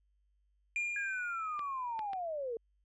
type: tone with exponential decay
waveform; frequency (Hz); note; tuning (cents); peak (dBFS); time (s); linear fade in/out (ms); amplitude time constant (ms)
triangle; 2407; D7; +42; -29; 0.76-2.19; 1; 310
type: linear sweep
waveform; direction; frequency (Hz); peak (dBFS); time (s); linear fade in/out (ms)
sine; down; 1661.2 to 440; -35; 0.96-2.57; 2
type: clicks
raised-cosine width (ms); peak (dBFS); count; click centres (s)
0.3; -31 / -29 / -30; 3; 1.593 / 1.992 / 2.133
effects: added 50 Hz sine -70 dBFS peak until 2.84 s + resampled to 24000 Hz